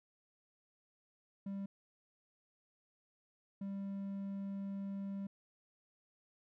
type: tone bursts at uneven times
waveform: triangle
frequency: 197.1 Hz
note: G3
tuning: 10 cents sharp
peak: -37 dBFS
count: 2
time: 1.46-1.66 / 3.61-5.27 s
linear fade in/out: 5 ms
effects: none